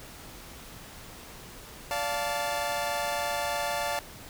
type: chord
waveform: sawtooth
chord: D minor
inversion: none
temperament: equal with one note detuned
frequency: 578.9 / 698.5 / 880 Hz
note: D5 / F5 / A5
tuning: -25 / 0 / 0 cents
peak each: -29 dBFS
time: 1.91-3.99 s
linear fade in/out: 0 ms
effects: pink hiss -46 dBFS RMS until 4.29 s